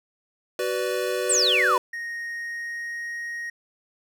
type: chord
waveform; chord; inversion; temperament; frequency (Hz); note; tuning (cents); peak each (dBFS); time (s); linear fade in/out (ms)
square; B minor; second; equal with one note detuned; 376 / 493.9 / 587.3; F#4 / B4 / D5; +28 / 0 / 0; -29 / -28 / -31; 0.59-1.78; 2
type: exponential sweep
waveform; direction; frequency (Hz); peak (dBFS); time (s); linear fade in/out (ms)
sine; down; 8900 to 925; -18; 1.29-1.78; 10
type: tone with pitch glide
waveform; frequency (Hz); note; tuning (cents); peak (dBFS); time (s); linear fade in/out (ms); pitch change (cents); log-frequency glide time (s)
triangle; 1865 to 1875.8; A#6 to A#6; 0 to +10; -28; 1.93-3.5; 5; +10; 2.31-3.17
effects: none